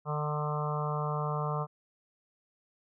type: harmonic tone with a mistuned harmonic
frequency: 150 Hz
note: D3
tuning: 37 cents sharp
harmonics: 1 / 3 / 4 / 5 / 6 / 7 / 8 / 9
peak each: -32 / -39 / -40 / -40 / -43 / -38 / -39 / -44 dBFS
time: 0.05-1.67 s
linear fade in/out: 50 ms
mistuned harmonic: 9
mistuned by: -49 cents
effects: none